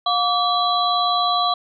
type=tone cluster; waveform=sine; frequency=713 / 1154 / 3305 / 3981 Hz; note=F5 / D6 / G#7 / B7; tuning=+36 / -31 / -9 / +13 cents; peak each=-21 / -20 / -28 / -23 dBFS; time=0.06-1.54 s; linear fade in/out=5 ms; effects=none